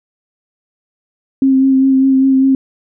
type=tone with vibrato; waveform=sine; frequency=266.4 Hz; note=C4; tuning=31 cents sharp; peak=-7 dBFS; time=1.42-2.55 s; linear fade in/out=2 ms; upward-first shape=sine; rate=5 Hz; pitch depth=18 cents each way; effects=none